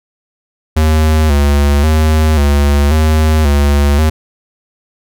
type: tone with vibrato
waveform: square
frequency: 74.8 Hz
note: D2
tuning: 32 cents sharp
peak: -8 dBFS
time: 0.76-4.1 s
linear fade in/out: 10 ms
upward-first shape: square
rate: 0.93 Hz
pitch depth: 73 cents each way
effects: none